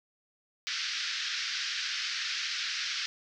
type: band-pass noise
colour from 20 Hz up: white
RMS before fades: -34 dBFS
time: 0.67-3.06 s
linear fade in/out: 0 ms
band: 1400 to 5600 Hz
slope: 48 dB/octave
effects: none